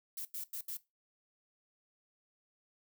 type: noise bursts at uneven times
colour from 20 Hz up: violet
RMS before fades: -41 dBFS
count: 4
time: 0.17-0.25 / 0.34-0.44 / 0.53-0.61 / 0.68-0.77 s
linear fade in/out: 5 ms
effects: noise-tail reverb RT60 0.2 s tail -17 dB re dry